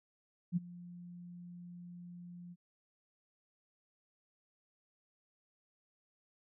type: tone with ADSR envelope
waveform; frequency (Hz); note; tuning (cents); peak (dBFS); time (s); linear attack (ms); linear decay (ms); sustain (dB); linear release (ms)
sine; 175.5; F3; +9; -27; 0.52-2.56; 45; 22; -20; 41
effects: none